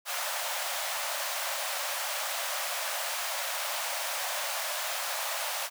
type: high-pass noise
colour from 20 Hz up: pink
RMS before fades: -33 dBFS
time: 0.05-5.7 s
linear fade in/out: 50 ms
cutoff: 550 Hz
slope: 96 dB/octave
effects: none